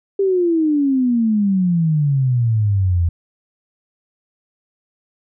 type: exponential sweep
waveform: sine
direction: down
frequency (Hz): 399.7 to 82.6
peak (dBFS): -13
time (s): 0.19-3.09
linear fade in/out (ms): 5
effects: none